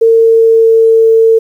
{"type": "tone with pitch glide", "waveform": "sine", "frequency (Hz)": [454.4, 449.7], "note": ["A#4", "A4"], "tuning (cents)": [-44, 38], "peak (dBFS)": -3, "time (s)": [0.01, 1.39], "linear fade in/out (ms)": 10, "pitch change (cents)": -18, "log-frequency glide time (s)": [0.12, 0.93], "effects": ["7-bit"]}